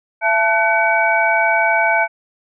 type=tone cluster; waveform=sine; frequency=673 / 877 / 1509 / 2268 Hz; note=E5 / A5 / F#6 / C#7; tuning=+36 / -6 / +34 / +39 cents; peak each=-18 dBFS; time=0.21-2.08 s; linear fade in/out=50 ms; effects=none